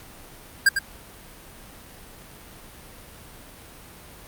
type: tone with echo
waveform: square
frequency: 1601 Hz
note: G6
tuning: 36 cents sharp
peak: -13 dBFS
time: 0.66-0.69 s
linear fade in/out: 5 ms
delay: 100 ms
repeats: 1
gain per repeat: -8 dB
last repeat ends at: 0.79 s
effects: pink hiss -45 dBFS RMS until 4.27 s + Opus 48 kbps